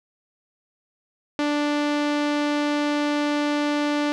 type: tone with low-pass filter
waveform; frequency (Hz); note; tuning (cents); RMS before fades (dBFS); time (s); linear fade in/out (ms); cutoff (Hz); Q
sawtooth; 293.7; D4; 0; -23; 1.39-4.12; 0; 4600; 0.82
effects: none